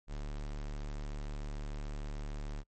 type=tone; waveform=square; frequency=36.71 Hz; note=D1; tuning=in tune; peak=-38 dBFS; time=0.07-2.64 s; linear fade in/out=50 ms; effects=noise-tail reverb RT60 0.1 s tail -26 dB re dry + MP3 32 kbps